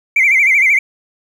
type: tone with vibrato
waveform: triangle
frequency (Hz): 2198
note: C#7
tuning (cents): -15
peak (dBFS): -5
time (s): 0.16-0.79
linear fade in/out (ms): 5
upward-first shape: sine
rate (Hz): 13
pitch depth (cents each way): 130
effects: tanh soft clip ceiling -5 dBFS